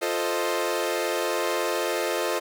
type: chord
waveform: sawtooth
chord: F dominant seventh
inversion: none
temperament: equal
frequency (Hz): 349.2 / 440 / 523.3 / 622.3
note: F4 / A4 / C5 / Eb5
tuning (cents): 0 / 0 / 0 / 0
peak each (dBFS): -26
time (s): 0.01-2.4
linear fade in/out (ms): 20
effects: none